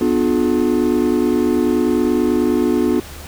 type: chord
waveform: triangle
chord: B diminished seventh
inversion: none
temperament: just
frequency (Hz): 246.9 / 296.3 / 355.6 / 426.7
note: B3 / D4 / F4 / Ab4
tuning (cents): 0 / +15 / +31 / +47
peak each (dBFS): -16 / -17 / -16 / -21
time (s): 0.01-3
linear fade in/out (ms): 2
effects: added 75 Hz sine -36 dBFS peak until 3.27 s + pink hiss -36 dBFS RMS until 3.27 s